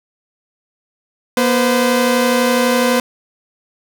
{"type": "tone pair together", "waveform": "sawtooth", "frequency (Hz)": [240, 512], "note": ["B3", "C5"], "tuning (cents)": [-49, -38], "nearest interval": "octave + minor second", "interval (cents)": 1311, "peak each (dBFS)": -11, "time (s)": [1.37, 3], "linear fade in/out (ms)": 2, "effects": []}